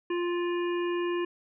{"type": "harmonic tone with a mistuned harmonic", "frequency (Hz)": 349.2, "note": "F4", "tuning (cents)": 0, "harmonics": [1, 3, 5, 7, 8], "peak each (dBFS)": [-27, -37, -41, -44, -45], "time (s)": [0.1, 1.25], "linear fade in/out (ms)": 5, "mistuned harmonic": 8, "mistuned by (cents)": 34, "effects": []}